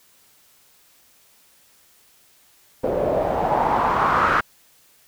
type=noise with low-pass filter sweep; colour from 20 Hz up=white; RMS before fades=-20 dBFS; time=2.83-4.41 s; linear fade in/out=10 ms; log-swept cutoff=500 to 1400 Hz; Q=4.4; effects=white hiss -56 dBFS RMS until 5.07 s